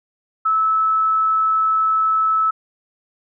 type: tone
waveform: sine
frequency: 1304 Hz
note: E6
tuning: 19 cents flat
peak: -14 dBFS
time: 0.45-2.51 s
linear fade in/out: 10 ms
effects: none